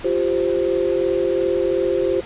sine chord, F suspended second, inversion none, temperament equal, 349.2 / 392 / 523.3 Hz, F4 / G4 / C5, 0 / 0 / 0 cents, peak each -21 dBFS, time 0.04-2.21 s, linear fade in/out 10 ms, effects pink hiss -36 dBFS RMS until 2.25 s + resampled to 8000 Hz

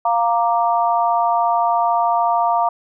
sine chord, Bb major, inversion second, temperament equal, 698.5 / 932.3 / 1174.7 Hz, F5 / Bb5 / D6, 0 / 0 / 0 cents, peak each -17 / -18 / -22 dBFS, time 0.05-2.69 s, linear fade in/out 5 ms, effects none

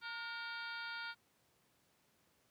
harmonic tone with a mistuned harmonic, 460 Hz, A#4, 23 cents flat, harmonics 2 / 3 / 4 / 5 / 6 / 7 / 8 / 9 / 10, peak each -51 / -44 / -56 / -52 / -59 / -55 / -54 / -59 / -54 dBFS, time 0.01-1.15 s, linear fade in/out 50 ms, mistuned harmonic 3, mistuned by +55 cents, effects pink hiss -74 dBFS RMS until 2.5 s + high-pass 100 Hz 12 dB/octave

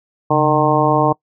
harmonic tone with a mistuned harmonic, 152.5 Hz, D#3, 34 cents flat, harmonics 1 / 2 / 3 / 4 / 5 / 6 / 7, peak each -19 / -19 / -19 / -19 / -19 / -19 / -19 dBFS, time 0.3-1.13 s, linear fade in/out 10 ms, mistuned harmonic 1, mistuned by -150 cents, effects noise-tail reverb RT60 0.1 s tail -23 dB re dry

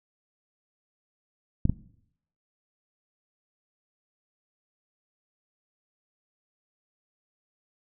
clicks, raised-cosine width 5 ms, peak -10 dBFS, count 2, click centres 1.654 / 1.696 s, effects noise-tail reverb RT60 0.7 s tail -19 dB re dry

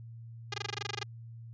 5% pulse tone bursts, 408.3 Hz, G#4, 29 cents flat, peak -21 dBFS, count 13, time 0.52-1.032 s, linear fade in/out 5 ms, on 20 ms, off 21 ms, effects added 115 Hz sine -44 dBFS peak until 1.53 s + resampled to 16000 Hz

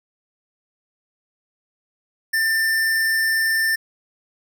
square tone, 1789 Hz, A6, 28 cents sharp, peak -18 dBFS, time 2.33-3.76 s, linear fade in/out 10 ms, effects none

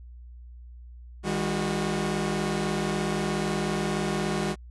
sawtooth tone cluster, 157.5 / 201.3 / 365.9 Hz, D#3 / G3 / F#4, +21 / +46 / -19 cents, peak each -27 / -25 / -27 dBFS, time 1.23-4.56 s, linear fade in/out 50 ms, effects added 60 Hz sine -42 dBFS peak until 4.7 s + resampled to 24000 Hz

